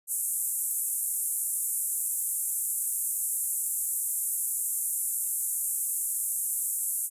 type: band-pass noise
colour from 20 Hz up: white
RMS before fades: -30 dBFS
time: 0.07-7.1 s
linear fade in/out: 50 ms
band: 7800 to 13000 Hz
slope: 48 dB/octave
effects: resampled to 32000 Hz